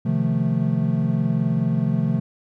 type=chord; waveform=triangle; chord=F dominant seventh; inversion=second; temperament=equal; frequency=130.81 / 155.56 / 174.61 / 220 Hz; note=C3 / Eb3 / F3 / A3; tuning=0 / 0 / 0 / 0 cents; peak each=-22 dBFS; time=0.05-2.2 s; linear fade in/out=10 ms; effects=none